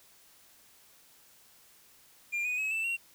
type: tone with pitch steps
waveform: triangle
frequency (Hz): 2398 / 2480 / 2564 / 2652 / 2742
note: D7 / D#7 / E7 / E7 / F7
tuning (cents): +36 / -6 / -49 / +10 / -32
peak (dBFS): -28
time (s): 2.32-2.97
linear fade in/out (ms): 20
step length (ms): 130
effects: white hiss -60 dBFS RMS until 3.14 s